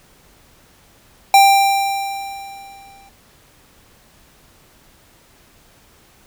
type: tone with exponential decay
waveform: square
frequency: 789 Hz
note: G5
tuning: 11 cents sharp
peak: -6 dBFS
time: 1.34-3.09 s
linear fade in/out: 2 ms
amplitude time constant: 380 ms
effects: pink hiss -51 dBFS RMS until 6.26 s